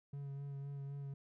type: tone with vibrato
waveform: triangle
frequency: 140 Hz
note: C#3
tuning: 18 cents sharp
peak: -40 dBFS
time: 0.13-1.14 s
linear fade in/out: 5 ms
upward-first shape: sine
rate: 3.9 Hz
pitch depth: 20 cents each way
effects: none